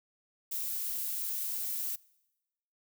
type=noise; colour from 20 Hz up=violet; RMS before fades=-35 dBFS; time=0.51-1.96 s; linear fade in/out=10 ms; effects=noise-tail reverb RT60 1.0 s tail -24 dB re dry